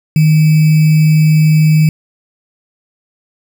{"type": "tone with sample-and-hold", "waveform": "sine", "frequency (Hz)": 155.56, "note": "D#3", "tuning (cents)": 0, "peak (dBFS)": -5, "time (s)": [0.16, 1.89], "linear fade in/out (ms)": 2, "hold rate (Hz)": 2450, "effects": []}